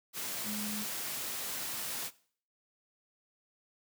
sine tone in noise, 210.5 Hz, G#3, 24 cents sharp, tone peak -37 dBFS, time 0.44-0.86 s, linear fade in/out 50 ms, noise white, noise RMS -38 dBFS, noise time 0.13-2.11 s, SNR -2 dB, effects noise-tail reverb RT60 0.5 s tail -19 dB re dry + high-pass 100 Hz 12 dB/octave

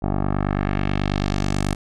10% pulse tone with low-pass filter sweep, 49.2 Hz, G1, 7 cents sharp, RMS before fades -22 dBFS, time 0.02-1.75 s, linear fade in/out 10 ms, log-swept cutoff 770 to 10000 Hz, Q 1.3, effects none

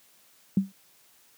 sine tone with exponential decay, 193.8 Hz, G3, 20 cents flat, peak -15 dBFS, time 0.57-0.72 s, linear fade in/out 2 ms, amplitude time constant 31 ms, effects white hiss -60 dBFS RMS until 1.37 s + high-pass 100 Hz 12 dB/octave

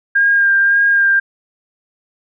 sine tone with vibrato, 1608 Hz, G6, 44 cents sharp, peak -9 dBFS, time 0.15-1.2 s, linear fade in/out 10 ms, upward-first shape sine, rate 1.8 Hz, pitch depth 19 cents each way, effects none

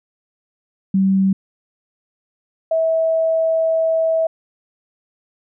sine tone pair in turn, 192.5 / 649 Hz, G3 / E5, -31 / -27 cents, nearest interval octave + major sixth, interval 2104 cents, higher second, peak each -12 / -14 dBFS, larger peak first, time 0.94-1.33 / 2.71-4.27 s, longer second, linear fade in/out 5 ms, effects none

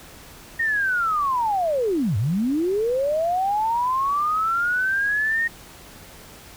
sine linear two-way sweep, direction down then up, 1864.7 to 92.3 to 1864.7 Hz, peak -19 dBFS, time 0.59-5.48 s, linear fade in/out 10 ms, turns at 2.17 s, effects pink hiss -44 dBFS RMS until 6.56 s

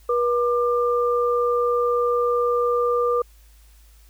sine tone pair together, 482.7 / 1194 Hz, B4 / D6, -40 / +28 cents, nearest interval octave + major third, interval 1568 cents, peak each -19 / -23 dBFS, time 0.09-3.22 s, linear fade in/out 5 ms, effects added 53 Hz sine -48 dBFS peak until 4.09 s + white hiss -58 dBFS RMS until 4.09 s

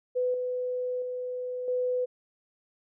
sine tone with level steps, 500 Hz, B4, 21 cents sharp, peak -24 / -28 / -31 / -25 dBFS, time 0.15-2.06 s, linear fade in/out 20 ms, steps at 0.34 / 1.02 / 1.68 s, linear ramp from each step 2 ms, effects none

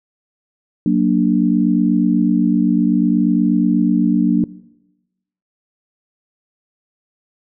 sine chord, Gb augmented, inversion none, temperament equal, 185 / 233.1 / 293.7 Hz, Gb3 / Bb3 / D4, 0 / 0 / 0 cents, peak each -16 dBFS, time 0.86-4.44 s, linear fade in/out 2 ms, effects noise-tail reverb RT60 1.0 s tail -20 dB re dry

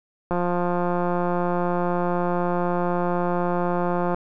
click train, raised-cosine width 1 ms, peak -11 dBFS, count 676, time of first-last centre 0.31-4.145 s, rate 176 Hz, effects none

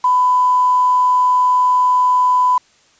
sine tone with quantisation, 1000 Hz, B5, 21 cents sharp, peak -10 dBFS, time 0.04-2.58 s, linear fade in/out 5 ms, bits 5, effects white hiss -53 dBFS RMS until 2.99 s + resampled to 16000 Hz

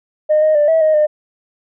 sine tone with pitch steps, 612 / 621 / 591 / 647 / 624 / 605 Hz, D#5 / D#5 / D5 / E5 / D#5 / D#5, -29 / -3 / +11 / -32 / +5 / -49 cents, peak -8 dBFS, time 0.29-1.07 s, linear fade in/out 20 ms, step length 130 ms, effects tanh soft clip ceiling -6 dBFS

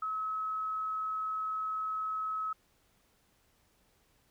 sine tone, 1286 Hz, E6, 43 cents flat, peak -32 dBFS, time 0.02-2.53 s, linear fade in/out 5 ms, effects pink hiss -70 dBFS RMS until 4.3 s

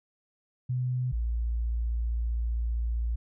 sine tone pair in turn, 126 / 57.67 Hz, B2 / A#1, +35 / -18 cents, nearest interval octave + major second, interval 1353 cents, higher first, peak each -26 dBFS, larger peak neither, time 0.69-1.12 / 1.12-3.16 s, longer second, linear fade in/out 10 ms, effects none

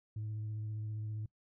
sine tone with vibrato, 107.5 Hz, A2, 40 cents flat, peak -35 dBFS, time 0.16-1.26 s, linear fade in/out 5 ms, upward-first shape sine, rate 15 Hz, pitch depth 16 cents each way, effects noise-tail reverb RT60 0.1 s tail -25 dB re dry + tanh soft clip ceiling -35 dBFS

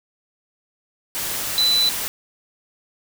sine tone in noise, 3990 Hz, B7, 17 cents sharp, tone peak -15 dBFS, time 1.58-1.89 s, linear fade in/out 0 ms, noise white, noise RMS -26 dBFS, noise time 1.15-2.08 s, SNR +8 dB, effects none

